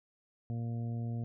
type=harmonic tone; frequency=117 Hz; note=A#2; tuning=7 cents sharp; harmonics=1 / 2 / 3 / 4 / 5 / 6; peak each=-34 / -41 / -54 / -53 / -57 / -54 dBFS; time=0.5-1.24 s; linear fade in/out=0 ms; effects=none